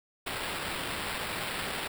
white noise with sample-and-hold, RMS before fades -35 dBFS, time 0.26-1.88 s, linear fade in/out 10 ms, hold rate 6300 Hz, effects none

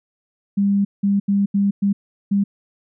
sine tone bursts at uneven times, 200 Hz, G3, 35 cents sharp, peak -14 dBFS, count 6, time 0.57-0.85 / 1.03-1.2 / 1.28-1.46 / 1.54-1.71 / 1.82-1.93 / 2.31-2.44 s, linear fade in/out 10 ms, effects none

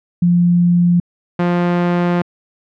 sine / sawtooth tone pair in turn, 174.61 / 175.28 Hz, F3 / F3, 0 / +7 cents, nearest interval unison, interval 7 cents, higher second, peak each -9 dBFS, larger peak neither, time 0.22-1 / 1.39-2.22 s, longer second, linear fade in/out 5 ms, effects low-pass 2000 Hz 12 dB/octave

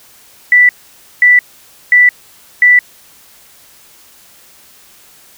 sine tone bursts, 1972 Hz, B6, 3 cents flat, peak -3 dBFS, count 4, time 0.52-2.79 s, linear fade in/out 2 ms, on 170 ms, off 530 ms, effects white hiss -43 dBFS RMS until 5.37 s

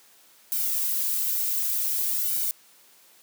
violet noise with flanger, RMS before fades -26 dBFS, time 0.52-2.51 s, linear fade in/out 0 ms, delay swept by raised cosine 1.3 to 3.4 ms, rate 0.54 Hz, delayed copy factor +0.8, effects white hiss -56 dBFS RMS until 3.22 s + high-pass 200 Hz 12 dB/octave

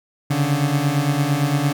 30% pulse beating tone pair, 138.59 / 147.39 Hz, C#3 / D3, 0 / +7 cents, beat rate 8.8 Hz, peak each -18 / -17 dBFS, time 0.3-1.73 s, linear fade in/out 10 ms, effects none

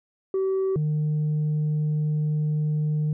sine tone pair in turn, 382.9 / 151.95 Hz, G4 / D#3, -41 / -41 cents, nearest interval octave + major third, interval 1600 cents, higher first, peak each -19 dBFS, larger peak neither, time 0.34-0.76 / 0.76-3.13 s, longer second, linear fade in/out 2 ms, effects tanh soft clip ceiling -20 dBFS

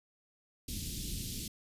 pink band-stop noise, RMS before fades -39 dBFS, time 0.68-1.48 s, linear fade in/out 5 ms, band 290 to 3300 Hz, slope 24 dB/octave, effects resampled to 32000 Hz

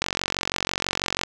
click train, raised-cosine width 0.2 ms, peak -5 dBFS, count 57, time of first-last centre 0.02-1.235 s, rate 46.1 Hz, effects none

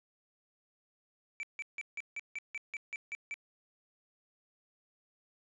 triangle tone bursts, 2320 Hz, D7, 22 cents flat, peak -35 dBFS, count 11, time 1.4-3.341 s, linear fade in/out 0 ms, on 31 ms, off 160 ms, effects resampled to 22050 Hz

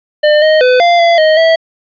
square tone with pitch steps, 601 / 622 / 503 / 693 / 681 / 625 / 653 Hz, D5 / D#5 / B4 / F5 / F5 / D#5 / E5, +40 / -1 / +32 / -14 / -44 / +8 / -17 cents, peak -6 dBFS, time 0.23-1.56 s, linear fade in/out 10 ms, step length 190 ms, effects resampled to 11025 Hz + 7-bit

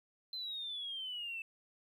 triangle exponential sweep, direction down, 4103 to 2634 Hz, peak -36 dBFS, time 0.33-1.42 s, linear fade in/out 2 ms, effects tanh soft clip ceiling -37 dBFS

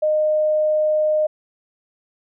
sine tone, 614 Hz, D#5, 23 cents flat, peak -15 dBFS, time 0.02-1.27 s, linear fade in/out 10 ms, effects none

